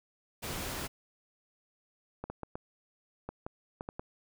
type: noise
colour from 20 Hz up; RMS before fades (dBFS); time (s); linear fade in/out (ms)
pink; -38; 0.42-0.88; 20
type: clicks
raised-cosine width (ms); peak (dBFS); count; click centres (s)
1; -24; 9; 2.24 / 2.3 / 2.433 / 2.555 / 3.29 / 3.465 / 3.809 / 3.889 / 3.995
effects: none